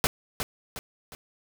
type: noise with echo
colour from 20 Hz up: pink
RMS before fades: -23 dBFS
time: 0.04-0.07 s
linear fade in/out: 0 ms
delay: 360 ms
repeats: 3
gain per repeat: -7 dB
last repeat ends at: 1.15 s
effects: none